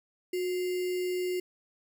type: tone with sample-and-hold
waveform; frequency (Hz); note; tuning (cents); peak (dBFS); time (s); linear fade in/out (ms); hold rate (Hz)
sine; 363.5; F#4; -31; -28; 0.33-1.4; 5; 2450
effects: none